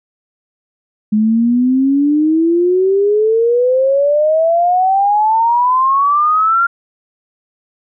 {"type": "exponential sweep", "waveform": "sine", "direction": "up", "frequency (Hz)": [210, 1400], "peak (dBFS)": -9, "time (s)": [1.12, 6.67], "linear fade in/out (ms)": 10, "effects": []}